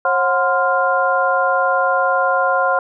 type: tone cluster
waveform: sine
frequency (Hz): 538 / 730 / 1038 / 1400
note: C5 / F#5 / C6 / F6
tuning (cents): +48 / -24 / -14 / +4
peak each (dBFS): -19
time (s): 0.05-2.79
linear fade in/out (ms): 2
effects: none